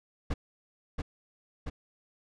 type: noise with echo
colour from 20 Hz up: brown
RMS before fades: -29 dBFS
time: 0.3-0.34 s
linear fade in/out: 10 ms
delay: 680 ms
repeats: 2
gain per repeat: -3 dB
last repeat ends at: 1.7 s
effects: low-pass 6000 Hz 12 dB/octave